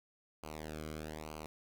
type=tone with flanger; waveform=sawtooth; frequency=77.4 Hz; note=D#2; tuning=9 cents flat; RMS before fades=-45 dBFS; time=0.43-1.46 s; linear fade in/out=0 ms; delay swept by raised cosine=0.55 to 1.13 ms; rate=1.1 Hz; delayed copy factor=-0.9; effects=none